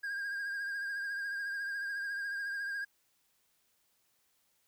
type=tone with vibrato; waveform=triangle; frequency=1615 Hz; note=G#6; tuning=49 cents flat; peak=-33 dBFS; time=0.03-2.85 s; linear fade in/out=10 ms; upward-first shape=triangle; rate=14 Hz; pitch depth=46 cents each way; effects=white hiss -74 dBFS RMS until 4.67 s